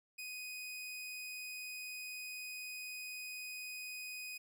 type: tone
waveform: sawtooth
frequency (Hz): 2496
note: D#7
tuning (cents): +5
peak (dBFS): -40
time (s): 0.18-4.38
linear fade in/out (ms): 10
effects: none